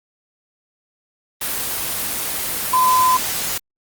sine tone in noise, 1018 Hz, C6, 48 cents flat, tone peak -12 dBFS, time 2.73-3.17 s, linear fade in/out 5 ms, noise white, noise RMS -23 dBFS, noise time 1.41-3.58 s, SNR +8 dB, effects Opus 24 kbps

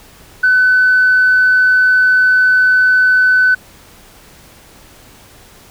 sine tone, 1507 Hz, F#6, 31 cents sharp, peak -6 dBFS, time 0.43-3.55 s, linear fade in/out 10 ms, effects tanh soft clip ceiling -3 dBFS + pink hiss -42 dBFS RMS until 5.7 s

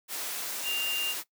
sine tone in noise, 2794 Hz, F7, in tune, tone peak -28 dBFS, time 0.63-1.15 s, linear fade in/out 50 ms, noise white, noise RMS -35 dBFS, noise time 0.08-1.24 s, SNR +4 dB, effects noise-tail reverb RT60 0.1 s tail -18 dB re dry + high-pass 300 Hz 12 dB/octave

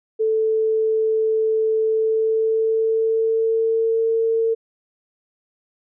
sine tone with pitch glide, 440 to 452.1 Hz, A4 to A4, 0 to +47 cents, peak -16 dBFS, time 0.19-4.55 s, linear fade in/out 20 ms, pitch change +47 cents, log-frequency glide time 1.8-4.09 s, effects none

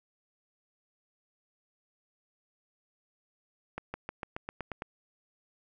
accelerating click train, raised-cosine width 0.5 ms, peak -21 dBFS, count 9, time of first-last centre 3.78-4.821 s, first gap 160 ms, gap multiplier 0.94, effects none

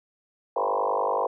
sine tone with frequency modulation, 740 Hz, F#5, in tune, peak -22 dBFS, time 0.56-1.27 s, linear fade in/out 5 ms, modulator 50.5 Hz, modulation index 6, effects none

